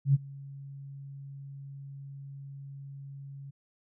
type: tone with ADSR envelope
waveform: sine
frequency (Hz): 138.6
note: C#3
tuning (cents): 0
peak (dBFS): -17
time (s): 0.05-3.51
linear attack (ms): 92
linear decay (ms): 28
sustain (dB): -24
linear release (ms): 13
effects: none